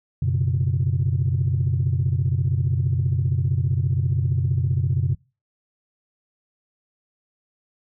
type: chord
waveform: sine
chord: F# suspended fourth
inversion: none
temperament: equal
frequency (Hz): 92.5 / 123.47 / 138.59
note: F#2 / B2 / C#3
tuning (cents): 0 / 0 / 0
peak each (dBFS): -22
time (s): 0.22-5.15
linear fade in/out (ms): 5
effects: noise-tail reverb RT60 0.3 s tail -23 dB re dry + tanh soft clip ceiling -12 dBFS